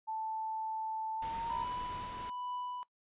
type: tone with pitch glide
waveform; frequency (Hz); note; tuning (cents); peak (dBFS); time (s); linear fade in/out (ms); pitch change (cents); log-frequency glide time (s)
sine; 880 to 927.5; A5 to A#5; 0 to -9; -35; 0.07-1.65; 20; +91; 1.15-1.47
type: noise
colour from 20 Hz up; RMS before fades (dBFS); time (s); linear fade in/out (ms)
pink; -47; 1.22-2.3; 5
type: tone with tremolo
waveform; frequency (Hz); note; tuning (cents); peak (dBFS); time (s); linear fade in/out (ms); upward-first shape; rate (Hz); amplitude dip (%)
triangle; 990; B5; +4; -35; 1.5-2.83; 0; triangle; 1.2; 55
effects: noise-tail reverb RT60 0.1 s tail -19 dB re dry + resampled to 8000 Hz